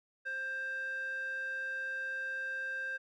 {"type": "tone with band-pass filter", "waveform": "square", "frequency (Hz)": 528, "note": "C5", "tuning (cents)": 16, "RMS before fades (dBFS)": -38, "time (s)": [0.25, 2.98], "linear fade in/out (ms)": 20, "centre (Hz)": 1700, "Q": 8.8, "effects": []}